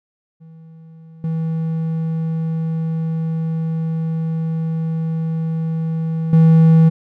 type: tone with level steps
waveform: triangle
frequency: 161.9 Hz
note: E3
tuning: 31 cents flat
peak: -36 / -16 / -5 dBFS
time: 0.4-6.9 s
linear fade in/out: 20 ms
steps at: 1.24 / 6.33 s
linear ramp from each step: 2 ms
effects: none